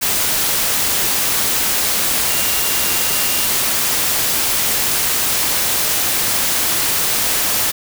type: tone in noise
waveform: sine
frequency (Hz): 2794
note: F7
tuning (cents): 0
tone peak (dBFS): -28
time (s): 2.28-3.48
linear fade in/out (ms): 20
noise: white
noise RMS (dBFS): -17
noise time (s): 0.01-7.72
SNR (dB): -14
effects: none